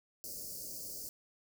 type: band-stop noise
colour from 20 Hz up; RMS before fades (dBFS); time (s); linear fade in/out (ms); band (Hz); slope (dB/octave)
white; -44; 0.24-1.09; 0; 640 to 4500; 96
effects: none